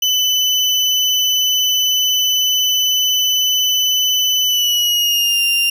35% pulse tone with pitch glide, 3006 to 2789 Hz, F#7 to F7, +27 to -3 cents, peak -11 dBFS, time 0.02-5.7 s, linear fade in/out 5 ms, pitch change -130 cents, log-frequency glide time 4.44-5.42 s, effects none

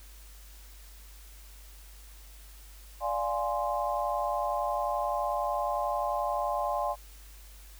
sine chord, D half-diminished seventh, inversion none, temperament equal, 587.3 / 698.5 / 830.6 / 1046.5 Hz, D5 / F5 / Ab5 / C6, 0 / 0 / 0 / 0 cents, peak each -33 dBFS, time 3-6.96 s, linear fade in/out 50 ms, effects added 50 Hz sine -48 dBFS peak until 7.79 s + white hiss -55 dBFS RMS until 7.79 s

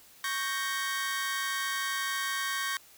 sawtooth chord, G diminished, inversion second, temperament equal, 1108.7 / 1568 / 1864.7 Hz, Db6 / G6 / Bb6, 0 / 0 / 0 cents, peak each -31 dBFS, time 0.24-2.77 s, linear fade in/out 2 ms, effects white hiss -56 dBFS RMS until 2.97 s

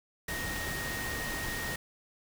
sine tone in noise, 1864.7 Hz, A#6, in tune, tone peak -37 dBFS, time 0.28-1.76 s, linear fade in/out 5 ms, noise pink, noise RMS -37 dBFS, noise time 0.28-1.76 s, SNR -3 dB, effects none

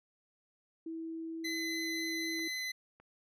sine tone with pitch glide, 326 to 328.1 Hz, E4 to E4, -19 to -8 cents, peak -38 dBFS, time 0.86-2.48 s, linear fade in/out 5 ms, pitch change +11 cents, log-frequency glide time 1.28-1.61 s
25% pulse tone, 2026 Hz, B6, 44 cents sharp, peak -32 dBFS, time 1.44-2.72 s, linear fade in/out 10 ms
clicks, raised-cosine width 0.5 ms, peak -40 / -44 dBFS, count 2, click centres 2.393 / 3 s
effects low-pass 11000 Hz 12 dB/octave

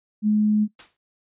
sine tone, 211.8 Hz, G#3, 34 cents sharp, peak -16 dBFS, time 0.22-0.68 s, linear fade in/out 50 ms
white noise with exponential decay, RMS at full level -36 dBFS, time 0.79-0.97 s, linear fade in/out 5 ms, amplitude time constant 38 ms
effects noise-tail reverb RT60 0.1 s tail -18 dB re dry + resampled to 8000 Hz

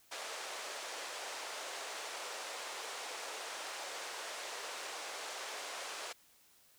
pink band-pass noise, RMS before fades -44 dBFS, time 0.11-6.13 s, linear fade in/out 10 ms, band 480 to 8800 Hz, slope 24 dB/octave, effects white hiss -66 dBFS RMS until 6.78 s

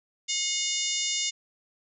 harmonic tone with a mistuned harmonic, 720 Hz, F#5, 47 cents flat, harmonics 3 / 4 / 5 / 6 / 7 / 8 / 9 / 10, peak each -36 / -34 / -33 / -38 / -34 / -36 / -33 / -34 dBFS, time 0.28-1.31 s, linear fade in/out 20 ms, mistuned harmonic 9, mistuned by +17 cents, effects none

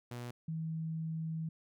sawtooth / sine tone pair in turn, 121.1 / 160.9 Hz, B2 / E3, -34 / -42 cents, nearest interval perfect fourth, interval 492 cents, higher second, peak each -37 / -35 dBFS, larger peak second, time 0.11-0.31 / 0.48-1.49 s, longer second, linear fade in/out 5 ms, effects none

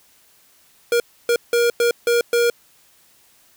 square tone bursts at uneven times, 473.8 Hz, A#4, 28 cents sharp, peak -15 dBFS, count 6, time 0.92-1 / 1.29-1.36 / 1.53-1.7 / 1.8-1.91 / 2.07-2.21 / 2.33-2.5 s, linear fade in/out 2 ms, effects white hiss -55 dBFS RMS until 3.56 s

